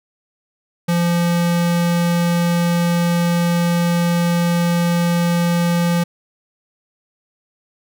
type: tone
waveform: square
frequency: 172.2 Hz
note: F3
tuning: 24 cents flat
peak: -15 dBFS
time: 0.88-6.04 s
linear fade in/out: 10 ms
effects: none